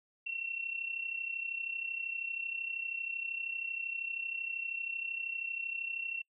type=tone with amplitude modulation; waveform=sine; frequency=2717 Hz; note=F7; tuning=48 cents flat; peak=-32 dBFS; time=0.26-6.22 s; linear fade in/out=10 ms; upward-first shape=sine; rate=32.8 Hz; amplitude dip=70%; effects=noise-tail reverb RT60 0.1 s tail -26 dB re dry